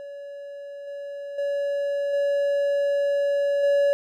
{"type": "tone with level steps", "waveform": "triangle", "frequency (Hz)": 567, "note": "C#5", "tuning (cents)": 39, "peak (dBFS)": [-33, -30, -21, -18, -15], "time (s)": [0, 3.93], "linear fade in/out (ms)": 0, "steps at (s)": [0.87, 1.38, 2.13, 3.63], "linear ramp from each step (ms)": 5, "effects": []}